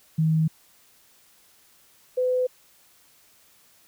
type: tone pair in turn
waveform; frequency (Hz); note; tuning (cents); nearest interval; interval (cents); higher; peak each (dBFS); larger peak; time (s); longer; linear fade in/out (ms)
sine; 158.8 / 505.1; D#3 / B4; +36 / +39; octave + minor sixth; 2003; second; -18 / -20; first; 0.18-0.48 / 2.17-2.47; neither; 10
effects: white hiss -58 dBFS RMS until 3.87 s